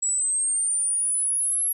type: exponential sweep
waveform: sine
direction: up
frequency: 7750 to 11320 Hz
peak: -21 dBFS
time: 0.02-1.73 s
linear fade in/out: 10 ms
effects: none